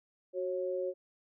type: tone pair together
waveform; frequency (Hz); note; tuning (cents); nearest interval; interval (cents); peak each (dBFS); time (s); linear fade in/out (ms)
sine; 370.2 / 545.5; F#4 / C#5; +1 / -28; perfect fifth; 671; -35 / -34; 0.33-0.94; 50
effects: none